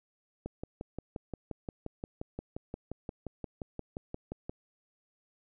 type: click train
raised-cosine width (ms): 2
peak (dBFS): -24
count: 24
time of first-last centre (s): 0.46-4.495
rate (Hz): 5.7
effects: none